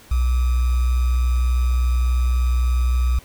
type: tone with sample-and-hold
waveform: sine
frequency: 61.74 Hz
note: B1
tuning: in tune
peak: -15 dBFS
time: 0.11-3.19 s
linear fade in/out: 5 ms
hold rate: 1225 Hz
effects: pink hiss -47 dBFS RMS until 3.24 s